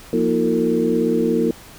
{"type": "tone cluster", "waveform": "sine", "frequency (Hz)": [174.2, 235.3, 320.4, 357.6, 453.3], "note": ["F3", "A#3", "E4", "F4", "A#4"], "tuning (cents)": [-4, 16, -49, 41, -48], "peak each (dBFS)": [-27, -20, -22, -24, -20], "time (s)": [0.13, 1.51], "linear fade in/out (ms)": 2, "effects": ["pink hiss -42 dBFS RMS until 1.78 s"]}